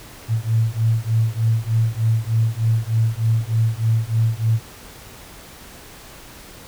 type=beating tone pair; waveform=sine; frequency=111 / 114.3 Hz; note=A2 / A#2; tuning=+16 / -34 cents; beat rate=3.3 Hz; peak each=-19 dBFS; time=0.28-4.6 s; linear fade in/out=50 ms; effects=pink hiss -41 dBFS RMS until 6.67 s